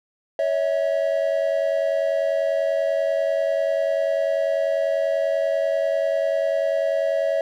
triangle tone pair together, 558 / 648.2 Hz, C#5 / E5, +11 / -29 cents, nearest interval minor third, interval 260 cents, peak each -20 dBFS, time 0.39-7.41 s, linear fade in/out 2 ms, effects none

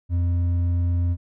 sine tone with hard clipping, 87.2 Hz, F2, 2 cents flat, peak -20 dBFS, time 0.09-1.17 s, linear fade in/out 50 ms, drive 4 dB, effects none

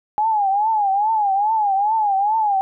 sine tone with vibrato, 830.6 Hz, G#5, in tune, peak -15 dBFS, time 0.18-2.61 s, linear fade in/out 0 ms, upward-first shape triangle, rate 2.4 Hz, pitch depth 150 cents each way, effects none

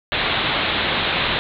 white low-pass noise, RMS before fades -21 dBFS, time 0.12-1.39 s, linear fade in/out 0 ms, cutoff 4000 Hz, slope 96 dB/octave, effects none

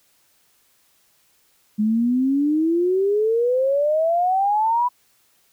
sine exponential sweep, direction up, 208.4 to 996 Hz, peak -16 dBFS, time 1.78-4.89 s, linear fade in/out 20 ms, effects white hiss -61 dBFS RMS until 5.52 s

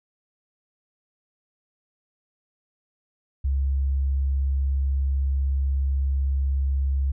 sine tone, 68.1 Hz, C#2, 30 cents flat, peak -20 dBFS, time 3.44-7.12 s, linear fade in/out 10 ms, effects none

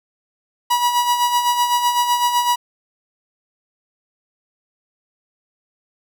45% pulse tone with tremolo, 970 Hz, B5, 31 cents flat, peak -13 dBFS, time 0.7-2.56 s, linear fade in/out 10 ms, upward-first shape sine, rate 7.9 Hz, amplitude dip 55%, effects none

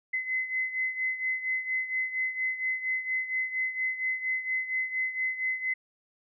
sine beating tone pair, 2039 / 2043.3 Hz, C7 / C7, -45 / -42 cents, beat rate 4.3 Hz, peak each -29 / -34 dBFS, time 0.13-5.74 s, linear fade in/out 10 ms, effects none

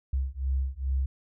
sine beating tone pair, 65.41 / 67.81 Hz, C2 / C#2, 0 / -38 cents, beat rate 2.4 Hz, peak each -29 dBFS, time 0.13-1.06 s, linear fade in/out 5 ms, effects none

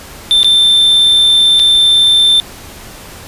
triangle tone with dropouts, 3561 Hz, A7, 20 cents sharp, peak -4 dBFS, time 0.31-2.4 s, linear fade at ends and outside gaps 0 ms, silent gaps 0.431-0.445 / 1.594-1.598 s, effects pink hiss -32 dBFS RMS until 3.27 s + resampled to 32000 Hz

